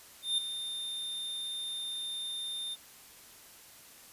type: tone with ADSR envelope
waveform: square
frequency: 3619 Hz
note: A7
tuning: 48 cents sharp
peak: -26 dBFS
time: 0.22-2.76 s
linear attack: 160 ms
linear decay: 4 ms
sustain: -10 dB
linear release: 28 ms
effects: white hiss -54 dBFS RMS until 4.12 s + resampled to 32000 Hz